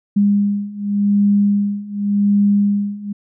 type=beating tone pair; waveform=sine; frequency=202.5 / 203.38 Hz; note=G#3 / G#3; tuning=-43 / -36 cents; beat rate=0.88 Hz; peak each=-17 / -15 dBFS; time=0.16-3.13 s; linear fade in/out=10 ms; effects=none